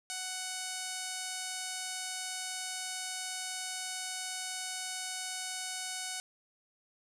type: tone with low-pass filter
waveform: 5% pulse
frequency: 743 Hz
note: F#5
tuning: 7 cents sharp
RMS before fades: -39 dBFS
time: 0.1-6.2 s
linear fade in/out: 0 ms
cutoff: 10000 Hz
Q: 1.5
effects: none